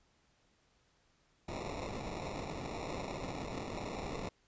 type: noise with sample-and-hold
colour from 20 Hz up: white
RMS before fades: -41 dBFS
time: 1.48-4.29 s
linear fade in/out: 5 ms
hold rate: 1575 Hz
effects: pink hiss -72 dBFS RMS until 4.47 s + resampled to 16000 Hz